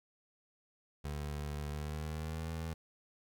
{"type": "tone with pitch glide", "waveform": "25% pulse", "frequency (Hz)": [73.6, 81.19], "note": ["D2", "E2"], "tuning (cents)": [4, -26], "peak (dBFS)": -34, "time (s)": [1.04, 2.74], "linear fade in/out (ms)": 10, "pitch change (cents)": 170, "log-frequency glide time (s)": [1.69, 2.47], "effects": ["12-bit"]}